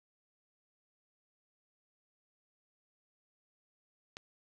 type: click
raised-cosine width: 0.2 ms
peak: -26 dBFS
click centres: 4.169 s
effects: none